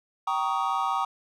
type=chord; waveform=triangle; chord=Eb dominant seventh; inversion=first; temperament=just; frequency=777.8 / 933.4 / 1120.1 / 1244.5 Hz; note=G5 / Bb5 / Db6 / Eb6; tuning=-14 / +2 / +18 / 0 cents; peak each=-28 dBFS; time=0.27-1.05 s; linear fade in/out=5 ms; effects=none

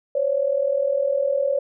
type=tone pair together; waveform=sine; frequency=526.2 / 566 Hz; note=C5 / C#5; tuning=+10 / +36 cents; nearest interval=minor second; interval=126 cents; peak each=-23 / -20 dBFS; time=0.15-1.59 s; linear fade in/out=5 ms; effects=none

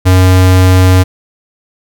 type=tone; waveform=square; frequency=92.5 Hz; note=F#2; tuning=in tune; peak=-4 dBFS; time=0.05-1.04 s; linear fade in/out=20 ms; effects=none

